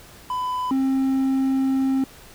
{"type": "tone pair in turn", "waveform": "triangle", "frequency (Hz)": [1002, 266.5], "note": ["B5", "C4"], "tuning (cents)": [25, 32], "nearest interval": "octave + major seventh", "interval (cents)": 2293, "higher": "first", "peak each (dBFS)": [-21, -16], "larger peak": "second", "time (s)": [[0.3, 0.71], [0.71, 2.04]], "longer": "second", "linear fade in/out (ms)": 2, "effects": ["pink hiss -46 dBFS RMS until 2.34 s"]}